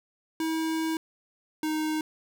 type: tone pair in turn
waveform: square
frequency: 321.3 / 310.7 Hz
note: E4 / D#4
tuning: -44 / -2 cents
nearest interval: minor second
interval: 58 cents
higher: first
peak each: -27 dBFS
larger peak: neither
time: 0.4-0.97 / 1.63-2.01 s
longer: first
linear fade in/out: 2 ms
effects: none